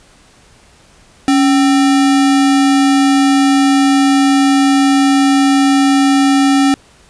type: tone with sample-and-hold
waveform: sine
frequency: 277.2 Hz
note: C#4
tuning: in tune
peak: -7 dBFS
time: 1.28-6.74 s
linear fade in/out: 0 ms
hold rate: 1050 Hz
effects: pink hiss -46 dBFS RMS until 7.09 s + resampled to 22050 Hz